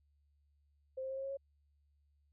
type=tone with pitch steps; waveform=sine; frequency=523.3 / 528.5 / 533.7 / 538.9 / 544.3 / 549.6 Hz; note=C5 / C5 / C5 / C#5 / C#5 / C#5; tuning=0 / +17 / +34 / -49 / -32 / -15 cents; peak=-38 dBFS; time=0.97-1.372 s; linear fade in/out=10 ms; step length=67 ms; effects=added 72 Hz sine -70 dBFS peak until 2.32 s

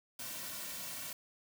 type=noise with comb filter; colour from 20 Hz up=white; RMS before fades=-43 dBFS; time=0.19-1.13 s; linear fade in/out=5 ms; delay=2.4 ms; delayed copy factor=-0.65; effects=none

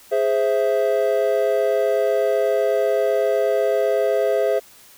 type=chord; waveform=triangle; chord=Ab augmented; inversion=none; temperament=equal; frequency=415.3 / 523.3 / 659.3 Hz; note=Ab4 / C5 / E5; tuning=0 / 0 / 0 cents; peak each=-19 dBFS; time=0.11-4.6 s; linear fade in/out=20 ms; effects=white hiss -48 dBFS RMS until 4.97 s

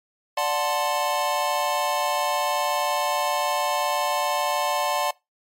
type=chord; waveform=square; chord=D dominant seventh; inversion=none; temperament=equal with one note detuned; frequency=587.3 / 732.8 / 880 / 1046.5 Hz; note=D5 / F#5 / A5 / C6; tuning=0 / -17 / 0 / 0 cents; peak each=-28 dBFS; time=0.37-5.11 s; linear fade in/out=5 ms; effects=noise-tail reverb RT60 0.2 s tail -22 dB re dry + MP3 64 kbps

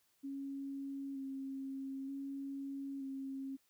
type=tone with vibrato; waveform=sine; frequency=272.5 Hz; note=C#4; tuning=29 cents flat; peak=-40 dBFS; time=0.23-3.57 s; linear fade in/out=20 ms; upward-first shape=square; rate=0.54 Hz; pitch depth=18 cents each way; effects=white hiss -75 dBFS RMS until 3.69 s

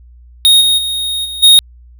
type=tone with level steps; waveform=square; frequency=3729 Hz; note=A#7; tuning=in tune; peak=-5 / -9 / -16 / -22 / -3 dBFS; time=0.45-1.59 s; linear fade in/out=0 ms; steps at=0.6 / 0.77 / 1.24 / 1.42 s; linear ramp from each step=20 ms; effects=added 60 Hz sine -37 dBFS peak until 1.99 s

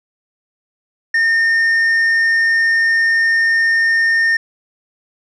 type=tone with tanh clipping; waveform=sine; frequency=1823 Hz; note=A#6; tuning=39 cents flat; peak=-12 dBFS; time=1.14-4.37 s; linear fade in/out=5 ms; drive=4 dB; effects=none

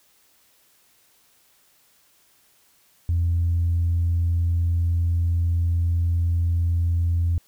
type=tone; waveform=sine; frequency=85.2 Hz; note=F2; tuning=42 cents flat; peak=-17 dBFS; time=3.09-7.38 s; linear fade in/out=0 ms; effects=tanh soft clip ceiling -15 dBFS + white hiss -60 dBFS RMS until 7.47 s

